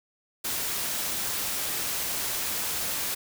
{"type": "noise", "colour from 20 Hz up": "white", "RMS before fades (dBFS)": -30, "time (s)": [0.44, 3.15], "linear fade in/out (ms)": 10, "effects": []}